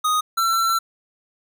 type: tone pair in turn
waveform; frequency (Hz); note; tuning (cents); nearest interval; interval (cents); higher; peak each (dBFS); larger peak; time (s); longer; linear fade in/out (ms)
square; 1244.5 / 1347; D#6 / E6; 0 / +37; minor second; 137; second; -18; neither; 0.04-0.21 / 0.37-0.79; second; 10
effects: none